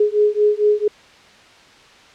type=beating tone pair; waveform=sine; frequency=416.7 / 421.1 Hz; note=G#4 / G#4; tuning=+6 / +24 cents; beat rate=4.4 Hz; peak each=-16 dBFS; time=0-0.88 s; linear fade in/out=5 ms; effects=white hiss -46 dBFS RMS until 2.14 s + low-pass 4000 Hz 12 dB/octave